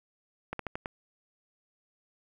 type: slowing click train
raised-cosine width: 0.5 ms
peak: -19 dBFS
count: 5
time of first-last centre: 0.53-0.859 s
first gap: 63 ms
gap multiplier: 1.18
effects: 9-bit